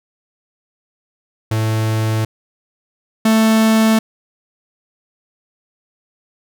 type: tone pair in turn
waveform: 45% pulse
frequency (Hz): 110 / 221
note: A2 / A3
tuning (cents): 0 / +8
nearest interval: octave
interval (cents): 1208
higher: second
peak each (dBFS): -15 / -10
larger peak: second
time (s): 1.51-2.25 / 3.25-3.99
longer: neither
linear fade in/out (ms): 5
effects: none